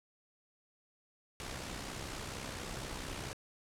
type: noise with amplitude modulation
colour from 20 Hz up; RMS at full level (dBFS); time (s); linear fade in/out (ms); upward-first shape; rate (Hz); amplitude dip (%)
pink; -40; 1.4-3.33; 0; sine; 64.3; 50
effects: low-pass 9000 Hz 12 dB/octave